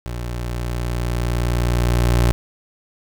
25% pulse tone with level ramp, 59.7 Hz, A#1, 42 cents sharp, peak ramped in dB -22 to -9 dBFS, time 0.06-2.32 s, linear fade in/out 0 ms, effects none

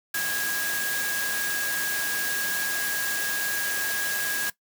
sine tone in noise, 1643 Hz, G#6, 19 cents flat, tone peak -28 dBFS, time 0.14-4.5 s, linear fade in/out 5 ms, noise white, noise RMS -30 dBFS, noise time 0.14-4.5 s, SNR -1 dB, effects noise-tail reverb RT60 0.1 s tail -17 dB re dry + high-pass 150 Hz 12 dB/octave

